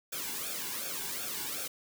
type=noise with flanger; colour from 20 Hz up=white; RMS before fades=-37 dBFS; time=0.12-1.68 s; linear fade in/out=10 ms; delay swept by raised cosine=0.99 to 1.62 ms; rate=2.7 Hz; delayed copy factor=-0.8; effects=none